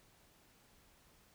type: silence
effects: pink hiss -67 dBFS RMS until 1.34 s